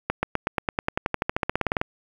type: accelerating click train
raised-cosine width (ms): 0.5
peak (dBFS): -7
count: 22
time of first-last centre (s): 0.1-1.815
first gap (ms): 130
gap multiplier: 0.95
effects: 7-bit